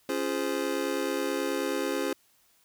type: chord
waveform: square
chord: Db major seventh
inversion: none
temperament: just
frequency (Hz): 277.2 / 346.5 / 415.8 / 519.7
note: Db4 / F4 / Ab4 / C5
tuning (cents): 0 / -14 / +2 / -12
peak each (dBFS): -34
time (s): 0.09-2.13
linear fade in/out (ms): 2
effects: white hiss -65 dBFS RMS until 2.64 s